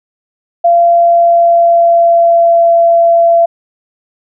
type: tone with pitch glide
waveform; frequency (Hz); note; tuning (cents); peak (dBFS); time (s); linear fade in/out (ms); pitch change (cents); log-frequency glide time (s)
sine; 686 to 676.9; F5 to E5; -31 to +46; -4; 0.64-3.46; 10; -23; 0.83-2.7
effects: none